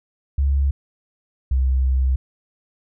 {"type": "tone pair in turn", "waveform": "sine", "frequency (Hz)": [69.3, 65.11], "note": ["C#2", "C2"], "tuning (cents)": [0, -8], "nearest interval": "minor second", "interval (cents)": 108, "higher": "first", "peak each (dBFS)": -15, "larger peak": "neither", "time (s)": [[0.38, 0.71], [1.51, 2.16]], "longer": "second", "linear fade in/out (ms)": 5, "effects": []}